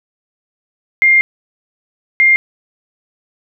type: tone pair in turn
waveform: sine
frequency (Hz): 2113 / 2113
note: C7 / C7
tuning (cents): +16 / +16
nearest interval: unison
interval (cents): 0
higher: neither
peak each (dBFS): -6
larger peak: neither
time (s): 1.02-1.21 / 2.2-2.36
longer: first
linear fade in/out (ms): 0
effects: none